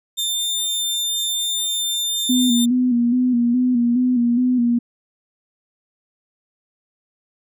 sawtooth tone, 3599 Hz, A7, 38 cents sharp, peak -17 dBFS, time 0.17-2.66 s, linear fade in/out 20 ms
sine tone with vibrato, 244.6 Hz, B3, 16 cents flat, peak -14 dBFS, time 2.29-4.79 s, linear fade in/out 10 ms, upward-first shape square, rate 2.4 Hz, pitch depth 47 cents each way
effects none

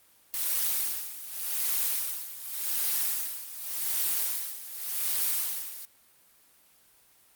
blue noise with tremolo, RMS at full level -27 dBFS, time 0.34-5.85 s, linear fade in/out 0 ms, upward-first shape sine, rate 0.87 Hz, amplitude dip 80%, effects white hiss -61 dBFS RMS until 7.35 s + Opus 32 kbps

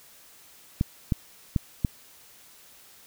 clicks, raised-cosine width 5 ms, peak -10 dBFS, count 4, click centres 0.811 / 1.122 / 1.562 / 1.848 s, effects white hiss -53 dBFS RMS until 3.06 s

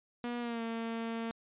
sawtooth tone with pitch glide, 240.6 to 228.3 Hz, B3 to A#3, -45 to -36 cents, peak -31 dBFS, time 0.24-1.31 s, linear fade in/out 0 ms, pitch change -91 cents, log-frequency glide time 0.4-0.62 s, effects resampled to 8000 Hz

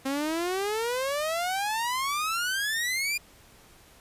sawtooth exponential sweep, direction up, 264.7 to 2440 Hz, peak -23 dBFS, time 0.05-3.18 s, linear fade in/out 10 ms, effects pink hiss -55 dBFS RMS until 4 s + resampled to 32000 Hz

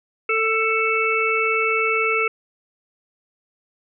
harmonic tone with a mistuned harmonic, 444 Hz, A4, 16 cents sharp, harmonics 1 / 3 / 5 / 6, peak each -23 / -23 / -23 / -23 dBFS, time 0.29-2.28 s, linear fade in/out 5 ms, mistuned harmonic 6, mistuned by -17 cents, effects none

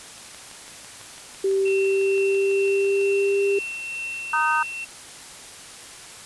click train, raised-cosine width 0.2 ms, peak -25 dBFS, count 18, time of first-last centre 0.18-3.013 s, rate 6 Hz
sine tone with pitch glide, 388.4 to 398.2 Hz, G4 to G4, -16 to +27 cents, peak -18 dBFS, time 1.44-3.59 s, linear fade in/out 5 ms, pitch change +43 cents, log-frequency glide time 1.7-3.41 s
triangle tone with tremolo, 2700 Hz, E7, 41 cents sharp, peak -26 dBFS, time 1.65-4.85 s, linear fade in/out 10 ms, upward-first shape triangle, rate 2.2 Hz, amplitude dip 30%
sine chord, Eb major, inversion second, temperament equal with one note detuned, 932.3 / 1244.5 / 1536.6 Hz, Bb5 / Eb6 / G6, 0 / 0 / -35 cents, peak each -23 dBFS, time 4.33-4.63 s, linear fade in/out 5 ms
effects white hiss -41 dBFS RMS until 6.25 s + resampled to 24000 Hz

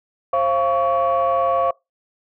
sine tone cluster, 533 / 688 / 1123 Hz, C5 / F5 / C#6, +32 / -26 / +22 cents, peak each -19 dBFS, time 0.33-1.71 s, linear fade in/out 5 ms, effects noise-tail reverb RT60 0.2 s tail -23 dB re dry + tanh soft clip ceiling -10 dBFS

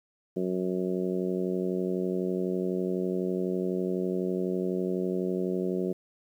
harmonic tone, 92 Hz, F#2, 9 cents flat, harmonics 2 / 3 / 4 / 5 / 6 / 7, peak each -31 / -36 / -30 / -36 / -40 / -42 dBFS, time 0.36-5.93 s, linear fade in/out 10 ms, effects 10-bit

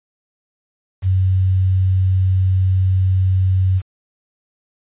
sine tone with quantisation, 93.8 Hz, F#2, 24 cents sharp, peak -12 dBFS, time 1.02-3.82 s, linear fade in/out 50 ms, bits 7, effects resampled to 8000 Hz

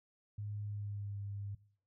sine tone with pitch glide, 103.83 to 100.76 Hz, G#2 to G2, 0 to +48 cents, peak -39 dBFS, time 0.38-1.55 s, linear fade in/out 5 ms, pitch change -52 cents, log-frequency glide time 0.61-1.19 s, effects noise-tail reverb RT60 0.5 s tail -19 dB re dry

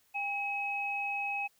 sine tone pair together, 804.8 / 2555 Hz, G5 / D#7, +45 / +45 cents, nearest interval octave + minor sixth, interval 2000 cents, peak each -36 / -33 dBFS, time 0.14-1.48 s, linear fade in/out 20 ms, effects white hiss -69 dBFS RMS until 1.59 s

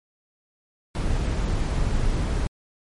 brown noise, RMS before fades -23 dBFS, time 0.95-2.47 s, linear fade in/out 0 ms, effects MP3 48 kbps

